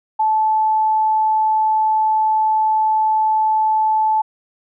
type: tone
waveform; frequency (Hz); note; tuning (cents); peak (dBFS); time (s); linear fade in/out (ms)
sine; 870; A5; -20; -13; 0.19-4.22; 10
effects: none